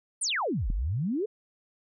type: exponential two-way sweep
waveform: sine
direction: down then up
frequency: 10210 to 37.03 to 459.4 Hz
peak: -26 dBFS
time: 0.21-1.26 s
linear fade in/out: 10 ms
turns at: 0.7 s
type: click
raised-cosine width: 5 ms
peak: -22 dBFS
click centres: 0.702 s
effects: none